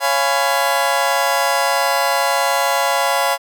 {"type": "chord", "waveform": "30% pulse", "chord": "C# dominant seventh", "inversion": "none", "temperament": "just", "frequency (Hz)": [554.4, 693, 831.5, 997.9], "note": ["C#5", "E#5", "G#5", "B5"], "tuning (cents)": [0, -14, 2, 18], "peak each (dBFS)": -18, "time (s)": [0, 3.38], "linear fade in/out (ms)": 50, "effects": []}